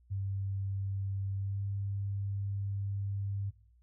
sine tone with pitch glide, 97.8 to 99.45 Hz, G2 to G2, -4 to +25 cents, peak -32 dBFS, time 0.1-3.51 s, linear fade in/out 20 ms, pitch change +29 cents, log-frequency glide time 1.37-1.61 s, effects noise-tail reverb RT60 0.5 s tail -22 dB re dry + added 60 Hz sine -61 dBFS peak until 3.82 s

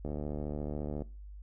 click train, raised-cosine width 2 ms, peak -24 dBFS, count 73, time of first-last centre 0.05-1.02 s, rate 74.2 Hz, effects noise-tail reverb RT60 0.3 s tail -20 dB re dry + added 50 Hz sine -44 dBFS peak until 1.42 s

